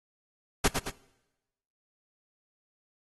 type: noise with echo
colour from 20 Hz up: pink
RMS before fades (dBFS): -23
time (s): 0.64-0.68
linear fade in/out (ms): 5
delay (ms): 110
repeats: 2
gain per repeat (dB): -6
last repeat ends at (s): 0.9
effects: noise-tail reverb RT60 1.0 s tail -22 dB re dry + AAC 32 kbps